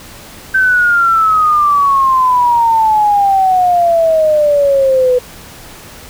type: exponential sweep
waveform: sine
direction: down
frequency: 1554 to 493.9 Hz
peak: -7 dBFS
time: 0.54-5.19 s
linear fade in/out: 10 ms
effects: pink hiss -34 dBFS RMS until 6.09 s